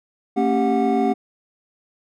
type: tone cluster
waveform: triangle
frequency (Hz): 226.4 / 273.9 / 393.1 / 730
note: A3 / C#4 / G4 / F#5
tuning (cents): +50 / -21 / +5 / -24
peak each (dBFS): -20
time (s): 0.36-1.14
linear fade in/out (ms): 20
effects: none